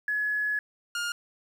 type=tone pair in turn; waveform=sine / sawtooth; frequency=1695 / 1415.1 Hz; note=G#6 / F6; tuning=+35 / +22 cents; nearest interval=minor third; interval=313 cents; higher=first; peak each=-25 dBFS; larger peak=neither; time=0.08-0.59 / 0.95-1.12 s; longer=first; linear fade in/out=2 ms; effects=low-pass 10000 Hz 12 dB/octave + 9-bit